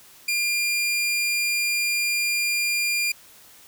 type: tone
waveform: sawtooth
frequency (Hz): 2400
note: D7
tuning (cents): +37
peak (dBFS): -18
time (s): 0.28-3.12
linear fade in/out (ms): 5
effects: white hiss -50 dBFS RMS until 3.67 s